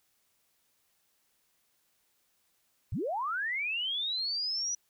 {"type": "linear sweep", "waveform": "sine", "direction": "up", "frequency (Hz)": [63, 5920], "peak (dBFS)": -30, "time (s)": [2.92, 4.75], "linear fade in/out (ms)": 5, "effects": ["white hiss -73 dBFS RMS until 4.89 s"]}